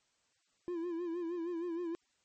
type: tone with vibrato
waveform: triangle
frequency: 341.7 Hz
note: F4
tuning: 38 cents flat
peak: -33 dBFS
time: 0.68-1.95 s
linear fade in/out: 0 ms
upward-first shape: sine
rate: 6.4 Hz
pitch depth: 78 cents each way
effects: white hiss -75 dBFS RMS until 2.24 s + MP3 32 kbps

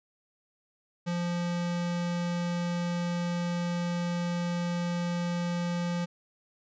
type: tone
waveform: square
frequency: 174 Hz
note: F3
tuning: 6 cents flat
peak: -29 dBFS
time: 1.06-6.06 s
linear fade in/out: 20 ms
effects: resampled to 16000 Hz

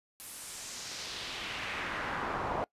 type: noise with band-pass filter sweep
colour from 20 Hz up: brown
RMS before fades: -38 dBFS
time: 0.2-2.64 s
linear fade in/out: 0 ms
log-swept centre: 12000 to 820 Hz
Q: 1.6
effects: noise-tail reverb RT60 0.1 s tail -23 dB re dry + resampled to 32000 Hz

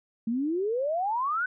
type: exponential sweep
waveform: sine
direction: up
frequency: 219.2 to 1533 Hz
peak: -25 dBFS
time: 0.27-1.46 s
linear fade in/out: 5 ms
effects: none

